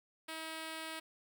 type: tone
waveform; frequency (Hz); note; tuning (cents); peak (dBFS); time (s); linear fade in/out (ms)
5% pulse; 320; D#4; +49; -30; 0.28-1; 10
effects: none